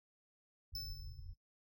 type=low-pass noise; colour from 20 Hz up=pink; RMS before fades=-49 dBFS; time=0.72-1.34 s; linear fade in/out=10 ms; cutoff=130 Hz; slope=96 dB/octave
type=tone with exponential decay; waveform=square; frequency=5274 Hz; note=E8; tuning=in tune; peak=-40 dBFS; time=0.75-1.35 s; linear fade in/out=2 ms; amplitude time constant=130 ms
effects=noise-tail reverb RT60 0.1 s tail -19 dB re dry